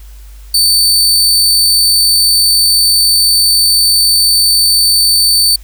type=tone; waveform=sawtooth; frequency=4546 Hz; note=C#8; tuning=43 cents sharp; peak=-4 dBFS; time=0.54-5.56 s; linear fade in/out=5 ms; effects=added 50 Hz sine -30 dBFS peak until 5.63 s + white hiss -45 dBFS RMS until 5.63 s